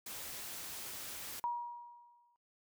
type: noise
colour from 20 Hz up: white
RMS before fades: -45 dBFS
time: 0.06-1.4 s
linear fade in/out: 5 ms
type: tone with exponential decay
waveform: sine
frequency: 955 Hz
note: A#5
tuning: 42 cents sharp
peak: -31 dBFS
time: 1.44-2.36 s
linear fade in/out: 0 ms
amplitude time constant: 200 ms
effects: noise-tail reverb RT60 0.2 s tail -25 dB re dry